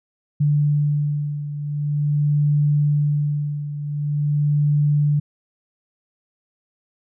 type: beating tone pair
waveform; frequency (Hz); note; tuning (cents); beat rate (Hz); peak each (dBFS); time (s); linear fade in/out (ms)
sine; 146.83 / 147.28; D3 / D3; 0 / +5; 0.45; -18 / -23; 0.4-5.2; 10
effects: none